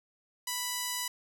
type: tone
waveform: 5% pulse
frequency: 987.8 Hz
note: B5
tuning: in tune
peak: -20 dBFS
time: 0.47-1.08 s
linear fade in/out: 5 ms
effects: none